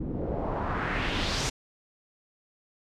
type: noise with low-pass filter sweep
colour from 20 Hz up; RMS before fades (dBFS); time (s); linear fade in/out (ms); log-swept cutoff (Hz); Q
pink; -30; 0-1.5; 10; 270 to 6900; 2
effects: none